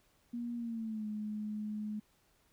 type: tone with pitch glide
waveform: sine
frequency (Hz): 237.9 to 211.9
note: A#3 to G#3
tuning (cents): +35 to +35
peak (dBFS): -36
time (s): 0.33-2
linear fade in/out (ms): 10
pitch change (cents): -200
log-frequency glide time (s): 0.56-1.07
effects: pink hiss -71 dBFS RMS until 2.52 s